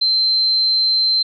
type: tone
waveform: sine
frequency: 4110 Hz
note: C8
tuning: 32 cents flat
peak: -13 dBFS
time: 0.01-1.23 s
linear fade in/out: 10 ms
effects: none